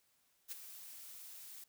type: noise with ADSR envelope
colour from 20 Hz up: blue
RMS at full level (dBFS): -42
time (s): 0.48-1.64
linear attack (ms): 38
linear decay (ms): 17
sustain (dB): -10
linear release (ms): 4
effects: white hiss -75 dBFS RMS until 1.68 s